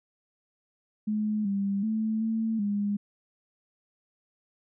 sine tone with pitch steps, 212.8 / 198.5 / 219.2 / 223.2 / 204 Hz, G#3 / G3 / A3 / A3 / G#3, +42 / +22 / -6 / +25 / -31 cents, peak -25 dBFS, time 1.07-2.97 s, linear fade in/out 10 ms, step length 380 ms, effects none

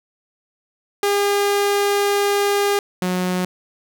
sawtooth tone pair in turn, 404.7 / 182.16 Hz, G#4 / F#3, -45 / -27 cents, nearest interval octave + major second, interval 1382 cents, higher first, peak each -12 / -15 dBFS, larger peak first, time 1.03-2.79 / 3.02-3.45 s, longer first, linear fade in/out 2 ms, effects none

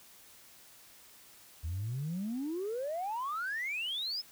sine exponential sweep, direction up, 75.9 to 5274 Hz, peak -32 dBFS, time 1.63-4.22 s, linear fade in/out 20 ms, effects tanh soft clip ceiling -30 dBFS + white hiss -57 dBFS RMS until 4.31 s

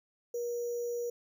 sine tone with sample-and-hold, 477.2 Hz, A#4, 41 cents sharp, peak -32 dBFS, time 0.34-1.1 s, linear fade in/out 5 ms, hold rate 6300 Hz, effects none

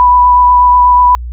sine tone with vibrato, 987.8 Hz, B5, in tune, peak -3 dBFS, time 0-1.15 s, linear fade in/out 0 ms, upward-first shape triangle, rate 8.2 Hz, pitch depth 13 cents each way, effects added 60 Hz sine -19 dBFS peak until 1.32 s

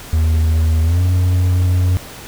triangle tone with pitch glide, 79.8 to 90.61 Hz, D#2 to F#2, +44 to -36 cents, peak -9 dBFS, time 0.13-1.97 s, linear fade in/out 0 ms, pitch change +220 cents, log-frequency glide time 0.83-1.01 s, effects pink hiss -34 dBFS RMS until 2.27 s

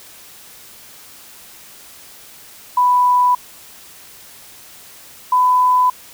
sine tone pair in turn, 990 / 1001.5 Hz, B5 / B5, +4 / +24 cents, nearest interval unison, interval 20 cents, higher second, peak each -10 dBFS, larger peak neither, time 2.77-3.35 / 5.32-5.9 s, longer neither, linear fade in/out 5 ms, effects white hiss -41 dBFS RMS until 6.13 s

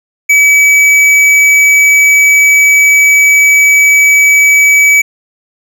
triangle tone with tanh clipping, 2286 Hz, D7, 47 cents flat, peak -5 dBFS, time 0.29-5.02 s, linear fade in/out 10 ms, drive 17 dB, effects none

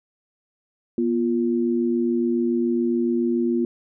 sine tone pair together, 241 / 348.1 Hz, B3 / F4, -42 / -6 cents, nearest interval tritone, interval 636 cents, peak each -21 / -22 dBFS, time 0.98-3.65 s, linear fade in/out 2 ms, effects none

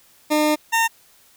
20% pulse tone pair in turn, 303 / 912.4 Hz, D#4 / A#5, -46 / -37 cents, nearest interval octave + perfect fifth, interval 1909 cents, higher second, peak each -11 dBFS, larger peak neither, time 0.3-0.56 / 0.72-0.88 s, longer first, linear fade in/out 20 ms, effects white hiss -54 dBFS RMS until 1.36 s

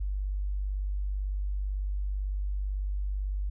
sine tone, 49 Hz, G1, in tune, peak -28 dBFS, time 0-3.5 s, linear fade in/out 10 ms, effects none

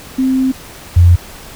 sine tone pair in turn, 261.6 / 87.3 Hz, C4 / F2, 0 / 0 cents, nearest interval octave + perfect fifth, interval 1900 cents, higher first, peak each -10 / -3 dBFS, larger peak second, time 0.18-0.52 / 0.96-1.16 s, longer first, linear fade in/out 10 ms, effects pink hiss -34 dBFS RMS until 1.55 s

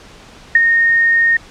sine tone with ADSR envelope, 1846 Hz, A#6, 17 cents flat, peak -3 dBFS, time 0.55-1.37 s, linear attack 4 ms, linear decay 27 ms, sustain -6 dB, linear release 5 ms, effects pink hiss -40 dBFS RMS until 1.5 s + low-pass 6000 Hz 12 dB/octave

